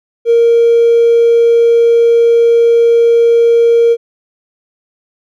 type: tone with hard clipping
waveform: triangle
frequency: 466.2 Hz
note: A#4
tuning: in tune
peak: -5 dBFS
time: 0.25-3.97 s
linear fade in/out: 50 ms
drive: 3 dB
effects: none